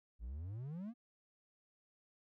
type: exponential sweep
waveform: triangle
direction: up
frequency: 51.91 to 246.3 Hz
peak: -40 dBFS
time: 0.19-0.94 s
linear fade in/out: 50 ms
effects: none